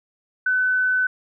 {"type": "tone", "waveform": "sine", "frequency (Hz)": 1508, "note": "F#6", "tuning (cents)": 32, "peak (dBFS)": -17, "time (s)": [0.46, 1.07], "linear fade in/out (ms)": 5, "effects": []}